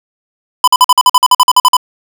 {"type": "tone bursts", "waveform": "square", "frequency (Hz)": 1002, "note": "B5", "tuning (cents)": 25, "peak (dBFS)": -3, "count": 14, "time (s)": [0.64, 1.768], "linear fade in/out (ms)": 2, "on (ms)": 36, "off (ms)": 48, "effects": []}